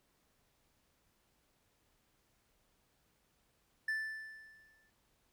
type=tone with exponential decay; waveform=triangle; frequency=1760 Hz; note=A6; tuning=in tune; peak=-30 dBFS; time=3.88-4.9 s; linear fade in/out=5 ms; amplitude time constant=220 ms; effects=pink hiss -75 dBFS RMS until 5.32 s